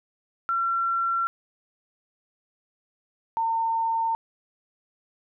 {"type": "tone pair in turn", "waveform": "sine", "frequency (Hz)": [1360, 907.7], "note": ["F6", "A#5"], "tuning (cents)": [-46, -46], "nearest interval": "perfect fifth", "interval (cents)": 700, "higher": "first", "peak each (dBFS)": -22, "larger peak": "neither", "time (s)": [[0.49, 1.27], [3.37, 4.15]], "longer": "neither", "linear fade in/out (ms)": 0, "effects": []}